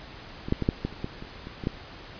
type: clicks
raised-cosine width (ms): 3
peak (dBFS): -20 / -9 / -14 / -8 / -14 / -29 / -17 / -26 / -25 / -21 / -12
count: 11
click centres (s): 0.485 / 0.524 / 0.623 / 0.689 / 0.85 / 0.926 / 1.044 / 1.224 / 1.471 / 1.638 / 1.671
effects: pink hiss -44 dBFS RMS until 2.19 s + resampled to 11025 Hz